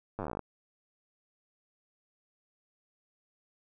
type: slowing click train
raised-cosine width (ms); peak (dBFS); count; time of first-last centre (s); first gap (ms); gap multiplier
1; -22; 15; 0.19-0.393; 9; 1.07
effects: none